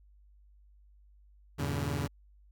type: chord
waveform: sawtooth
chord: E diminished seventh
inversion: none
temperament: just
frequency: 82.41 / 98.89 / 118.67 / 142.4 Hz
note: E2 / G2 / Bb2 / Db3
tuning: 0 / +16 / +31 / +47 cents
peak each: -32 / -35 / -35 / -30 dBFS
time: 1.58-2.08 s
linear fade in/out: 20 ms
effects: added 50 Hz sine -57 dBFS peak until 2.51 s